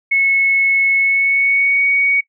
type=tone with pitch glide; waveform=sine; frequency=2194 to 2240 Hz; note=C#7 to C#7; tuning=-18 to +18 cents; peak=-11 dBFS; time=0.11-2.21 s; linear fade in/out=10 ms; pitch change=+36 cents; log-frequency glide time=0.97-1.84 s; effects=noise-tail reverb RT60 0.1 s tail -20 dB re dry